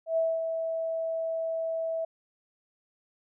sine tone with ADSR envelope, 653 Hz, E5, 17 cents flat, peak -22 dBFS, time 0.06-2.05 s, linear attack 110 ms, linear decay 230 ms, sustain -6 dB, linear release 6 ms, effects none

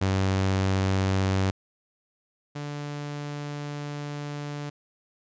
sawtooth tone pair in turn, 95.7 / 145.89 Hz, G2 / D3, -41 / -11 cents, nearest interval perfect fifth, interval 730 cents, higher second, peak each -18 / -28 dBFS, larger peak first, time 0.01-1.51 / 2.55-4.7 s, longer second, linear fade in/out 10 ms, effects resampled to 16000 Hz

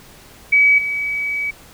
sine tone with level steps, 2278 Hz, C#7, 47 cents sharp, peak -9 / -19 dBFS, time 0.52-1.51 s, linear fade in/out 10 ms, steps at 0.78 s, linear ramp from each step 5 ms, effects pink hiss -44 dBFS RMS until 1.73 s

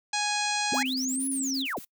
harmonic tone, 830.6 Hz, G#5, in tune, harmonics 1 / 2 / 3 / 4 / 5 / 6 / 7 / 8 / 9 / 10, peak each -30 / -34 / -33 / -37 / -33 / -38 / -38 / -37 / -40 / -41 dBFS, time 0.13-0.83 s, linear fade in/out 5 ms
sine tone with pitch glide, 260 to 268.1 Hz, C4 to C4, -11 to +42 cents, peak -29 dBFS, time 0.71-1.67 s, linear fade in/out 50 ms, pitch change +53 cents, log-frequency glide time 1.11-1.29 s
sine linear two-way sweep, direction up then down, 111 to 10500 to 111 Hz, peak -29 dBFS, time 0.72-1.79 s, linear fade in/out 5 ms, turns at 1.28 s
blue noise bursts, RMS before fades -45 dBFS, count 10, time 0.74-1.85 s, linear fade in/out 5 ms, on 84 ms, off 30 ms
effects noise-tail reverb RT60 0.1 s tail -24 dB re dry

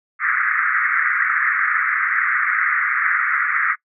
white band-pass noise, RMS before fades -19 dBFS, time 0.19-3.76 s, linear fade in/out 50 ms, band 1200 to 2100 Hz, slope 96 dB/octave, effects noise-tail reverb RT60 0.1 s tail -22 dB re dry

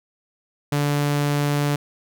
sawtooth tone, 145.1 Hz, D3, 21 cents flat, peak -15 dBFS, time 0.72-1.76 s, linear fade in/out 5 ms, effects none

